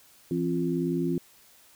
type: tone cluster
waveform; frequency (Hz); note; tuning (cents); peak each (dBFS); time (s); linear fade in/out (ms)
sine; 168 / 266.2 / 346.7; E3 / C4 / F4; +33 / +30 / -13; -29; 0.31-1.18; 2
effects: white hiss -57 dBFS RMS until 1.75 s